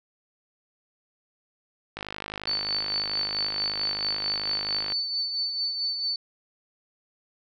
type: click train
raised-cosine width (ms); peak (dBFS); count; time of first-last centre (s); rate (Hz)
0.3; -17; 153; 1.97-4.921; 51.5
type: tone with tremolo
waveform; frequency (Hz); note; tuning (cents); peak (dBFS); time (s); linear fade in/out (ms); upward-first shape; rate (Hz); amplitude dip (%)
sine; 4507; C#8; +28; -24; 2.47-6.16; 2; sine; 4.5; 45
effects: none